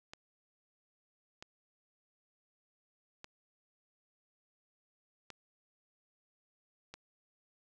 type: clicks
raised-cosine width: 0.2 ms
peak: -29 dBFS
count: 5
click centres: 0.135 / 1.425 / 3.244 / 5.303 / 6.94 s
effects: none